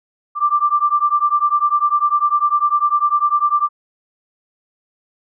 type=beating tone pair; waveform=sine; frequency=1174.7 / 1184.7 Hz; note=D6 / D6; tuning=0 / +15 cents; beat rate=10 Hz; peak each=-16 dBFS; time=0.35-3.69 s; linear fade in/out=50 ms; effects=none